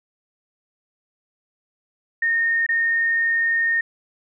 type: tone with dropouts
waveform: sine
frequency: 1838 Hz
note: A#6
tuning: 25 cents flat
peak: -17 dBFS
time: 2.22-3.81 s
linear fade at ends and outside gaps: 5 ms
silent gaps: 2.665-2.689 s
effects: none